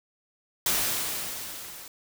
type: noise with level ramp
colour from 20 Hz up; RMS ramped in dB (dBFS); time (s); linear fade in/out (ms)
white; -24 to -44; 0.66-1.88; 2
effects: none